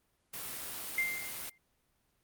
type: noise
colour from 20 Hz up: white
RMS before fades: -41 dBFS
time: 0.33-1.5 s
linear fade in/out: 10 ms
type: tone with exponential decay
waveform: sine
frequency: 2100 Hz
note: C7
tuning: 6 cents sharp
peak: -26 dBFS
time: 0.98-1.58 s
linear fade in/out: 2 ms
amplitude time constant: 130 ms
effects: pink hiss -75 dBFS RMS until 2.23 s + Opus 32 kbps